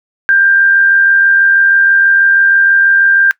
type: tone with amplitude modulation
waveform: sine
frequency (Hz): 1588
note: G6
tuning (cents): +22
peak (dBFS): -4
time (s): 0.29-3.31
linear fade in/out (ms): 0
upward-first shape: sine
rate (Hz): 86.2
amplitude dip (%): 35
effects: noise-tail reverb RT60 0.1 s tail -20 dB re dry